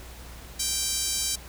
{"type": "tone with high-pass filter", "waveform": "5% pulse", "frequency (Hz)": 783, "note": "G5", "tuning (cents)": -2, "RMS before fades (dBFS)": -28, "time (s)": [0.59, 1.36], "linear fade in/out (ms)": 10, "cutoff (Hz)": 4500, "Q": 0.75, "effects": ["added 60 Hz sine -43 dBFS peak until 1.48 s", "pink hiss -46 dBFS RMS until 1.48 s"]}